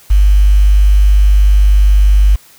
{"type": "tone with quantisation", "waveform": "sine", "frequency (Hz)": 49.97, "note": "G1", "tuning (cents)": 34, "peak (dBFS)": -4, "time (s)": [0.1, 2.36], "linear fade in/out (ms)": 10, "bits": 5, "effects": ["white hiss -43 dBFS RMS until 2.58 s"]}